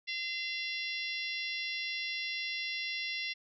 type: harmonic tone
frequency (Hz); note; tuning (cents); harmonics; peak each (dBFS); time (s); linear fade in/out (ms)
686; F5; -31; 3 / 4 / 5 / 6 / 7 / 8; -38 / -40 / -42 / -44 / -45 / -46; 0.07-3.34; 20
effects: none